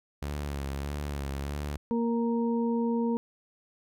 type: tone with vibrato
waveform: sawtooth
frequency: 71 Hz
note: C#2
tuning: 42 cents sharp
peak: -28 dBFS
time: 0.22-1.77 s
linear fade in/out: 5 ms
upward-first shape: sine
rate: 1.6 Hz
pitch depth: 53 cents each way
type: harmonic tone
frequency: 233.1 Hz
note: A#3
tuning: in tune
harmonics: 1 / 2 / 4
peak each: -26 / -31 / -37 dBFS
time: 1.91-3.17 s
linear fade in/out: 0 ms
effects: none